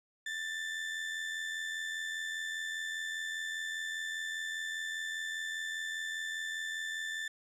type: tone with amplitude modulation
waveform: 35% pulse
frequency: 1770 Hz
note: A6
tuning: 10 cents sharp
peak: -32 dBFS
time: 0.26-7.28 s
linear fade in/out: 5 ms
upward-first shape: sine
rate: 85 Hz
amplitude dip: 40%
effects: low-pass 8000 Hz 12 dB/octave